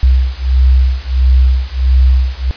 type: beating tone pair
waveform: sine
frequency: 63.6 / 65.1 Hz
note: C2 / C2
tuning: -48 / -8 cents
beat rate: 1.5 Hz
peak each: -10 dBFS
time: 0.03-2.51 s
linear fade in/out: 0 ms
effects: white hiss -31 dBFS RMS until 2.56 s + resampled to 11025 Hz